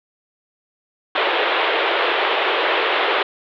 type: band-pass noise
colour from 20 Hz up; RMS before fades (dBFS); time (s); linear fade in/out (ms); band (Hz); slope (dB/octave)
pink; -19; 1.15-3.23; 5; 370 to 3600; 48
effects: none